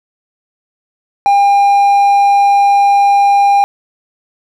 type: tone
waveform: triangle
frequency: 803 Hz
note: G5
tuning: 41 cents sharp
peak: -4 dBFS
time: 1.26-3.64 s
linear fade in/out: 0 ms
effects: none